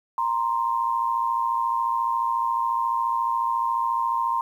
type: tone pair together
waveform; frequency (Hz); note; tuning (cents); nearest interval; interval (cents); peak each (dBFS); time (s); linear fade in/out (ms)
sine; 932.3 / 1046.5; A#5 / C6; 0 / 0; major second; 200; -24; 0.18-4.41; 2
effects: 9-bit